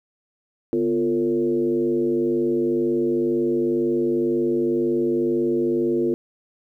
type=tone with frequency modulation; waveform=sine; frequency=349.2 Hz; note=F4; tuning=in tune; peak=-18 dBFS; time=0.73-6.14 s; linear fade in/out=0 ms; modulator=102 Hz; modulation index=1; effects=10-bit